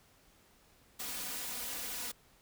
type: noise with comb filter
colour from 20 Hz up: white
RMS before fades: -40 dBFS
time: 0.99-2.12 s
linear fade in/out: 10 ms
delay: 4.1 ms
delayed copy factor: +0.65
effects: pink hiss -65 dBFS RMS until 2.41 s